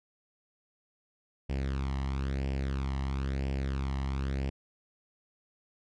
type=tone with flanger; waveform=sawtooth; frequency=67.5 Hz; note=C#2; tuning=45 cents flat; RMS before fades=-32 dBFS; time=1.49-4.5 s; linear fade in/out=10 ms; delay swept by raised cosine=0.38 to 1.01 ms; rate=1 Hz; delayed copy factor=+0.65; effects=low-pass 5000 Hz 12 dB/octave